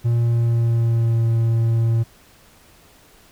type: tone with pitch glide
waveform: triangle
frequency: 117.8 to 114.64 Hz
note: A#2 to A#2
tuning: +19 to -28 cents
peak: -13 dBFS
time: 0.04-2.04 s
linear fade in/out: 20 ms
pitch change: -47 cents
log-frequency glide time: 0.15-1.29 s
effects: pink hiss -51 dBFS RMS until 3.31 s